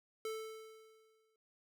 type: tone with exponential decay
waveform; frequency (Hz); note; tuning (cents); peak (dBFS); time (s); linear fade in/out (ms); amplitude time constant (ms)
square; 440; A4; 0; -38; 0.25-1.36; 2; 240
effects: none